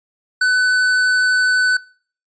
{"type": "tone with hard clipping", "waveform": "triangle", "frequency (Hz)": 1502, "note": "F#6", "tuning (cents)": 26, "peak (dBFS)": -14, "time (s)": [0.41, 1.77], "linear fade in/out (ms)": 5, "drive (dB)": 14, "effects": ["noise-tail reverb RT60 0.5 s tail -24 dB re dry", "resampled to 16000 Hz"]}